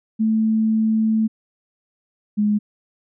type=tone pair in turn; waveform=sine; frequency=220 / 209 Hz; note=A3 / G#3; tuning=0 / +11 cents; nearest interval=minor second; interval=89 cents; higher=first; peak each=-15 dBFS; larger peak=neither; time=0.19-1.28 / 2.37-2.59 s; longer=first; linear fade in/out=20 ms; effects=none